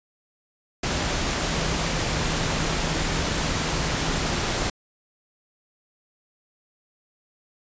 sine tone in noise, 160 Hz, D#3, 49 cents sharp, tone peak -33 dBFS, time 1.41-4.36 s, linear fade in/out 5 ms, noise pink, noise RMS -25 dBFS, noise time 0.83-4.7 s, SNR -11 dB, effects resampled to 16000 Hz

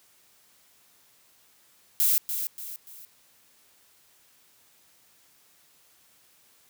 violet noise with echo, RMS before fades -22 dBFS, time 2-2.18 s, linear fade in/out 0 ms, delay 290 ms, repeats 3, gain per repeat -8 dB, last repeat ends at 3.05 s, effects white hiss -61 dBFS RMS until 6.69 s + high-pass 60 Hz 12 dB/octave

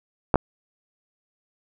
clicks, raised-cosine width 1 ms, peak -3 dBFS, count 2, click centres 0.342 / 0.357 s, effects none

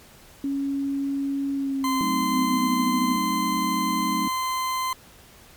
sine tone with pitch glide, 277.2 to 248.4 Hz, C#4 to B3, 0 to +10 cents, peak -23 dBFS, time 0.44-3.16 s, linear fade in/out 2 ms, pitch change -190 cents, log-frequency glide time 1.53-2.74 s
40% pulse tone, 1034 Hz, C6, 21 cents flat, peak -23 dBFS, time 1.84-4.93 s, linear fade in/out 2 ms
sine chord, F# diminished seventh, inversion none, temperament equal with one note detuned, 188.34 / 220 / 261.6 / 311.1 Hz, F#3 / A3 / C4 / Eb4, +31 / 0 / 0 / 0 cents, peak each -30 dBFS, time 2.01-4.28 s, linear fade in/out 0 ms
effects pink hiss -50 dBFS RMS until 5.56 s + MP3 96 kbps

